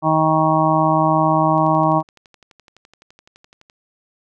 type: harmonic tone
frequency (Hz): 157.7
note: D#3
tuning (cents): +24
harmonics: 1 / 2 / 4 / 5 / 6 / 7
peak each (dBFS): -20 / -20 / -20 / -20 / -20 / -20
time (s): 0.02-2.03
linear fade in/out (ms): 50
type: click train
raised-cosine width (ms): 0.2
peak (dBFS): -29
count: 26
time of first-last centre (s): 1.58-3.699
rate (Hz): 11.8
effects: none